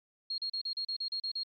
sine tone bursts, 4267 Hz, C8, 33 cents sharp, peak -32 dBFS, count 10, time 0.3-1.434 s, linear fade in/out 5 ms, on 81 ms, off 36 ms, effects MP3 48 kbps

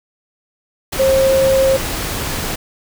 sine tone in noise, 534 Hz, C5, 35 cents sharp, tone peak -10 dBFS, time 0.99-1.77 s, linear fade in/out 10 ms, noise pink, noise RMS -22 dBFS, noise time 0.92-2.56 s, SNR +9 dB, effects none

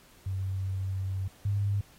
sine tone pair in turn, 95.4 / 100.92 Hz, G2 / G#2, -47 / -49 cents, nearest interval minor second, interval 98 cents, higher second, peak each -29 / -25 dBFS, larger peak second, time 0.26-1.28 / 1.45-1.81 s, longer first, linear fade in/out 5 ms, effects pink hiss -58 dBFS RMS until 1.98 s + AAC 48 kbps

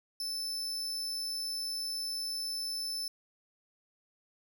40% pulse tone, 5274 Hz, E8, in tune, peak -33 dBFS, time 0.2-3.08 s, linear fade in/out 2 ms, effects 12-bit

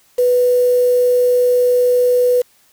sine tone with quantisation, 493.9 Hz, B4, in tune, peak -10 dBFS, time 0.18-2.42 s, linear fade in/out 10 ms, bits 5, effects white hiss -54 dBFS RMS until 2.72 s

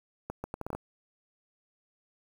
accelerating click train, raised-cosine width 1 ms, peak -21 dBFS, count 8, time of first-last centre 0.3-0.75 s, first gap 140 ms, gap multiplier 0.72, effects 8-bit

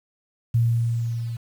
sine tone with level ramp, 116.6 Hz, A#2, 1 cent sharp, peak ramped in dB -15 to -27 dBFS, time 0.54-1.37 s, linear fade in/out 10 ms, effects 8-bit

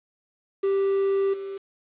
triangle tone with level steps, 392 Hz, G4, in tune, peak -18 / -29 dBFS, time 0.63-1.58 s, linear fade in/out 10 ms, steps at 1.33 s, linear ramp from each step 10 ms, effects resampled to 8000 Hz + 8-bit

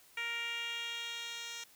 10% pulse tone with band-pass filter sweep, 467.5 Hz, A#4, 5 cents sharp, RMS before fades -40 dBFS, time 0.17-1.64 s, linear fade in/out 5 ms, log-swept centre 2300 to 4800 Hz, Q 2.5, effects white hiss -62 dBFS RMS until 1.75 s

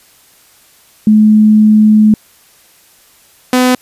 sine / sawtooth tone pair in turn, 214.2 / 252.2 Hz, A3 / B3, -46 / +36 cents, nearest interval minor third, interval 282 cents, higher second, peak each -3 dBFS, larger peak neither, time 1.07-2.14 / 3.53-3.75 s, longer first, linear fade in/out 2 ms, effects white hiss -46 dBFS RMS until 3.81 s + resampled to 32000 Hz

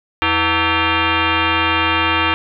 sine tone with frequency modulation, 734 Hz, F#5, 14 cents flat, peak -13 dBFS, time 0.22-2.34 s, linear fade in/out 0 ms, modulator 410 Hz, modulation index 5.9, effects none

